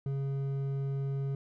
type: tone with hard clipping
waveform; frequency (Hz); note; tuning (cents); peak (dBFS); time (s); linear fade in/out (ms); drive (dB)
triangle; 137.5; C#3; -14; -32; 0.06-1.35; 2; 10
effects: none